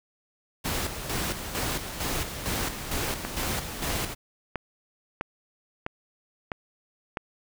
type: noise with tremolo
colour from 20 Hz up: pink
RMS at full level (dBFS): -29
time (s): 0.64-4.15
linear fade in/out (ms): 20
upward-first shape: square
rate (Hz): 2.2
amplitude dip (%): 55
type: click train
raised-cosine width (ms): 0.5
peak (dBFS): -15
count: 7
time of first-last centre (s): 3.25-7.172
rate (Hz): 1.53
effects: none